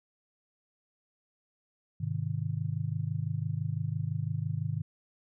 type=chord; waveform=sine; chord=Ab major; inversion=none; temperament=just; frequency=103.83 / 129.78 / 155.74 Hz; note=Ab2 / C3 / Eb3; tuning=0 / -14 / +2 cents; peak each=-34 dBFS; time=2-4.82 s; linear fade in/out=10 ms; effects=none